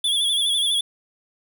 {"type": "tone with vibrato", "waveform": "square", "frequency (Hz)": 3400, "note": "G#7", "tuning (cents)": 40, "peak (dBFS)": -19, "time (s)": [0.04, 0.81], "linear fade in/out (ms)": 5, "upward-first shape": "sine", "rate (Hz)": 12, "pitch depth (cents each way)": 65, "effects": []}